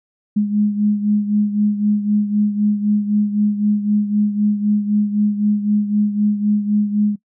sine beating tone pair, 207.4 / 211.3 Hz, G#3 / G#3, -2 / +30 cents, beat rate 3.9 Hz, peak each -15 / -21 dBFS, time 0.36-7.16 s, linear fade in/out 10 ms, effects noise-tail reverb RT60 0.1 s tail -21 dB re dry

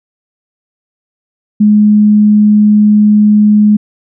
sine tone, 210 Hz, G#3, 19 cents sharp, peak -3 dBFS, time 1.6-3.77 s, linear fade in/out 10 ms, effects none

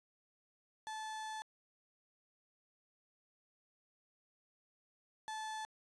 35% pulse tone pair in turn, 870 / 870 Hz, A5 / A5, -20 / -20 cents, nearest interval unison, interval 0 cents, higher neither, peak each -40 / -39 dBFS, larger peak second, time 0.87-1.42 / 5.28-5.65 s, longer first, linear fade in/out 0 ms, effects resampled to 22050 Hz

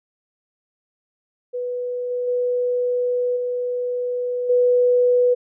sine tone with level steps, 492.9 Hz, B4, 3 cents flat, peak -23 / -21 / -18 / -21 / -13 dBFS, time 1.53-5.35 s, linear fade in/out 20 ms, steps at 2.1 / 2.27 / 3.36 / 4.49 s, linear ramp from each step 10 ms, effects none

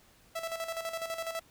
sawtooth tone with tremolo, 659.3 Hz, E5, in tune, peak -29 dBFS, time 0.35-1.4 s, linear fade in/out 10 ms, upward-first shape square, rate 12 Hz, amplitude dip 60%, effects pink hiss -62 dBFS RMS until 1.5 s

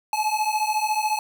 square beating tone pair, 850 / 864 Hz, G#5 / A5, +40 / -32 cents, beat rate 14 Hz, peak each -25 dBFS, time 0.13-1.19 s, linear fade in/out 2 ms, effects 9-bit

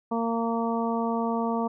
harmonic tone, 230 Hz, A#3, 23 cents flat, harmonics 1 / 2 / 3 / 4 / 5, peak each -27 / -31 / -32 / -32 / -35 dBFS, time 0.11-1.68 s, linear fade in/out 10 ms, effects none

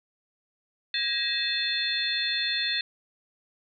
sine tone cluster, 1642 / 1897 / 2598 / 3543 / 4232 Hz, G#6 / A#6 / E7 / A7 / C8, -20 / +30 / -26 / +11 / +19 cents, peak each -36 / -32 / -34 / -29 / -30 dBFS, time 0.94-2.81 s, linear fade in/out 2 ms, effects none

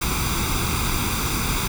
pink noise with comb filter, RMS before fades -23 dBFS, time 0.01-1.68 s, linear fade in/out 10 ms, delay 0.83 ms, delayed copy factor +0.7, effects none

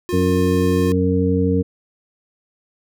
square tone, 356 Hz, F4, 33 cents sharp, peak -23 dBFS, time 0.09-0.92 s, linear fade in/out 0 ms
harmonic tone, 92 Hz, F#2, 9 cents flat, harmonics 1 / 2 / 3 / 5, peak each -20 / -20 / -20 / -20 dBFS, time 0.12-1.63 s, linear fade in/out 20 ms
effects none

